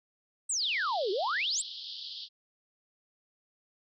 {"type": "exponential two-way sweep", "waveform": "sine", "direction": "down then up", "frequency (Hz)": [8540, 359.4, 8540], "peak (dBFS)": -28, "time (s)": [0.49, 1.62], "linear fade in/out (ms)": 10, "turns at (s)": 1.11}
{"type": "band-pass noise", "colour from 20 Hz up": "pink", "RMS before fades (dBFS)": -42, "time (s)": [0.59, 2.29], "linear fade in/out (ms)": 50, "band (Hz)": [3100, 5000], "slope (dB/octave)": 96}
{"effects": []}